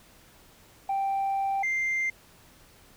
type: tone pair in turn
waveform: sine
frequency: 784 / 2093 Hz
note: G5 / C7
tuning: 0 / 0 cents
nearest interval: octave + perfect fourth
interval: 1700 cents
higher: second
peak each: -23 dBFS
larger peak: neither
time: 0.89-1.63 / 1.63-2.1 s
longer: first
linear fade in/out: 5 ms
effects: tanh soft clip ceiling -23 dBFS + pink hiss -56 dBFS RMS until 2.96 s